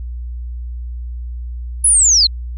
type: linear sweep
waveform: sine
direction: down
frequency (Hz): 10548 to 4000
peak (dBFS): -8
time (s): 1.84-2.27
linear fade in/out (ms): 5
effects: added 60 Hz sine -23 dBFS peak until 2.57 s